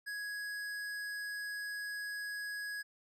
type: tone with hard clipping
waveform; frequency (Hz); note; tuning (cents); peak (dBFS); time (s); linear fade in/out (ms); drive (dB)
sine; 1666; G#6; +5; -40; 0.06-2.83; 20; 14
effects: none